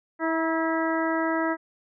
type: harmonic tone with a mistuned harmonic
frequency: 325.1 Hz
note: E4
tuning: 24 cents flat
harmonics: 1 / 2 / 3 / 4 / 5 / 6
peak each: -26 / -29 / -31 / -32 / -33 / -34 dBFS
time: 0.19-1.57 s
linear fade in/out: 50 ms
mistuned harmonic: 3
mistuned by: -23 cents
effects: none